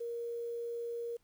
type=tone with quantisation; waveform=sine; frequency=470.2 Hz; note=A#4; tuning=15 cents sharp; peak=-36 dBFS; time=0-1.17 s; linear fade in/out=10 ms; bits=10; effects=pink hiss -75 dBFS RMS until 1.23 s

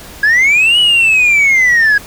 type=linear two-way sweep; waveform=sine; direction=up then down; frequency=1637 to 2960 to 1637 Hz; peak=-4 dBFS; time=0.23-1.98 s; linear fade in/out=5 ms; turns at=0.79 s; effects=tanh soft clip ceiling -5 dBFS + pink hiss -33 dBFS RMS until 2.06 s

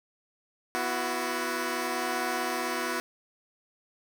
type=chord; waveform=10% pulse; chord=B suspended fourth; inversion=none; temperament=equal with one note detuned; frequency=246.9 / 334.6 / 370 Hz; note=B3 / E4 / F#4; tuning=0 / +26 / 0 cents; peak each=-26 / -25 / -24 dBFS; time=0.75-3 s; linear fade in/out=0 ms; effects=none

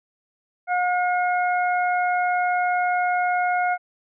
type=harmonic tone; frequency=719 Hz; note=F#5; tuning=50 cents flat; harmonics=1 / 2 / 3; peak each=-20 / -26 / -30 dBFS; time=0.67-3.78 s; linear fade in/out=50 ms; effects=none

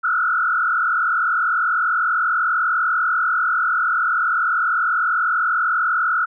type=tone with frequency modulation; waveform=sine; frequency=1384 Hz; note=F6; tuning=16 cents flat; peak=-16 dBFS; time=0.03-6.26 s; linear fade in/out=20 ms; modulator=40.3 Hz; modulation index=2.2; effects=none

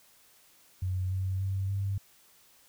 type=tone with pitch steps; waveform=sine; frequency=92.5 / 94.44 / 96.43 / 98.45 Hz; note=F#2 / F#2 / G2 / G2; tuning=0 / +36 / -28 / +8 cents; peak=-28 dBFS; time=0.82-1.98 s; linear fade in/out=5 ms; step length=290 ms; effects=white hiss -61 dBFS RMS until 2.68 s

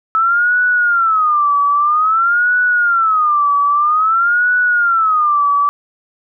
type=tone with vibrato; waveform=sine; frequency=1300 Hz; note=E6; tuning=24 cents flat; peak=-10 dBFS; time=0.15-5.69 s; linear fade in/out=0 ms; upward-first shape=sine; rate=0.51 Hz; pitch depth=220 cents each way; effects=none

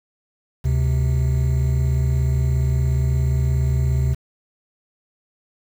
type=tone pair together; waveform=triangle; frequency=72.96 / 130 Hz; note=D2 / C3; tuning=-11 / -11 cents; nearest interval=minor seventh; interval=1000 cents; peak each=-17 dBFS; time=0.64-4.15 s; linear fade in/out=20 ms; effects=7-bit

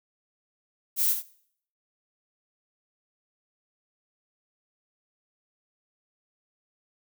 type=noise with echo; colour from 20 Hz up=violet; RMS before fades=-24 dBFS; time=0.96-1.16 s; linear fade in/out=50 ms; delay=72 ms; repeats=1; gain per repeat=-8 dB; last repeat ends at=1.232 s; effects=noise-tail reverb RT60 0.6 s tail -19 dB re dry

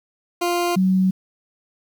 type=tone pair in turn; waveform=20% pulse / sine; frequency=349.2 / 187.67 Hz; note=F4 / F#3; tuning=0 / +25 cents; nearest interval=major seventh; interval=1075 cents; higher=first; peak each=-14 dBFS; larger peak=neither; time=0.41-0.76 / 0.76-1.11 s; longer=neither; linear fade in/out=10 ms; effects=8-bit

